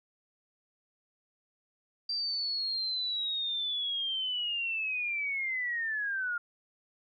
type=linear sweep; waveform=sine; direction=down; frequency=4715 to 1400 Hz; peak=-30 dBFS; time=2.09-6.38 s; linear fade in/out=5 ms; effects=none